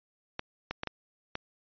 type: clicks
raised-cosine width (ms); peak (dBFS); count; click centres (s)
0.3; -17; 5; 0.394 / 0.71 / 0.834 / 0.873 / 1.354
effects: resampled to 11025 Hz